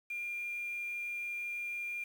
sine tone with quantisation, 2398 Hz, D7, 36 cents sharp, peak -36 dBFS, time 0.1-2.04 s, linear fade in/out 5 ms, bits 9, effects none

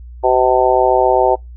harmonic tone, 127.5 Hz, C3, 44 cents flat, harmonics 3 / 4 / 5 / 6 / 7, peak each -16 / -16 / -16 / -16 / -16 dBFS, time 0.23-1.36 s, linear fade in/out 20 ms, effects noise-tail reverb RT60 0.2 s tail -26 dB re dry + added 60 Hz sine -31 dBFS peak until 1.56 s

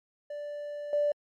triangle tone with level steps, 586 Hz, D5, 4 cents flat, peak -33 / -20 dBFS, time 0.3-1.12 s, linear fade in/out 5 ms, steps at 0.93 s, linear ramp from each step 2 ms, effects tanh soft clip ceiling -21 dBFS + MP3 64 kbps

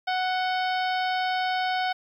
harmonic tone with a mistuned harmonic, 740 Hz, F#5, in tune, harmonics 1 / 2 / 3 / 4 / 5 / 6 / 7, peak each -25 / -31 / -35 / -37 / -39 / -41 / -42 dBFS, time 0.07-1.93 s, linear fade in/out 10 ms, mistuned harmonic 4, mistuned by +52 cents, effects 10-bit

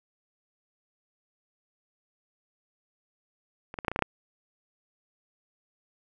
clicks, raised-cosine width 0.5 ms, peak -24 / -17 / -20 / -9 / -18 / -13 / -10 / -8 dBFS, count 8, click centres 3.741 / 3.788 / 3.848 / 3.882 / 3.916 / 3.961 / 3.991 / 4.023 s, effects none

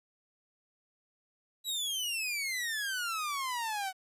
sawtooth exponential sweep, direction down, 3951 to 740 Hz, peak -29 dBFS, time 1.64-3.93 s, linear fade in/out 50 ms, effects resampled to 32000 Hz + 11-bit

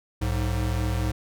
square tone pair together, 62 / 104.9 Hz, B1 / G#2, +7 / +18 cents, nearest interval major sixth, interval 911 cents, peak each -27 dBFS, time 0.21-1.12 s, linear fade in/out 10 ms, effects none

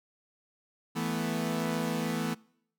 sawtooth chord, E suspended fourth, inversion none, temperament equal, 164.81 / 220 / 246.9 Hz, E3 / A3 / B3, 0 / 0 / 0 cents, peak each -30 dBFS, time 0.95-2.35 s, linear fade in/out 20 ms, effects noise-tail reverb RT60 0.7 s tail -25 dB re dry

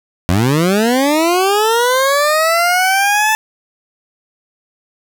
20% pulse linear sweep, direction up, 82.41 to 880 Hz, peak -6 dBFS, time 0.29-3.35 s, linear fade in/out 0 ms, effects none

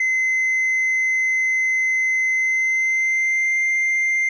sine tone with pitch glide, 2054 to 2095 Hz, C7 to C7, -33 to +2 cents, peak -14 dBFS, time 0-4.29 s, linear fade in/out 5 ms, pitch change +35 cents, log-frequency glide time 2.33-3.61 s, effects tanh soft clip ceiling -16 dBFS

